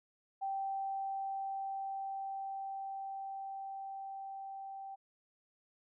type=tone with level ramp; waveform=sine; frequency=780 Hz; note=G5; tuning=9 cents flat; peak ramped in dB=-34 to -43 dBFS; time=0.41-4.96 s; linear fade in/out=20 ms; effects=none